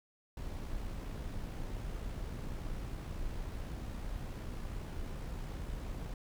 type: noise with amplitude modulation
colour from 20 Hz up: brown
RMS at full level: -39 dBFS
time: 0.37-6.14 s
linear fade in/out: 2 ms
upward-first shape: sine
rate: 61 Hz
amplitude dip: 30%
effects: none